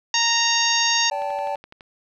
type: harmonic tone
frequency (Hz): 928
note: A#5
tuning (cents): -8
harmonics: 1 / 2 / 3 / 4 / 5 / 6 / 7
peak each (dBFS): -25 / -25 / -25 / -25 / -25 / -25 / -25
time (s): 0.14-1.1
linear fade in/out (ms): 2
type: chord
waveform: triangle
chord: D suspended fourth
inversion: none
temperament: equal with one note detuned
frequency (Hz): 574.9 / 784 / 880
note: D5 / G5 / A5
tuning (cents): -37 / 0 / 0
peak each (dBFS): -26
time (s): 1.11-1.56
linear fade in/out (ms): 10
type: click train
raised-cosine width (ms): 0.3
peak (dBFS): -26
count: 8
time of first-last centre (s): 1.22-1.808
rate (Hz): 11.9
effects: none